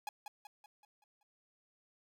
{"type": "tone with echo", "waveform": "45% pulse", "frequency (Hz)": 834, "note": "G#5", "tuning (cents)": 7, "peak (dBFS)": -38, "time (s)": [0.07, 0.09], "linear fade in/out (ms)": 2, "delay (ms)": 190, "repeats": 6, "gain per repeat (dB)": -6, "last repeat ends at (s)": 1.23, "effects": []}